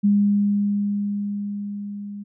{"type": "tone with level ramp", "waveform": "sine", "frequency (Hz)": 203.6, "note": "G#3", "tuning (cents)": -34, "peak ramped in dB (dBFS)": [-13, -31], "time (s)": [0.03, 2.24], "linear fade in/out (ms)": 20, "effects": []}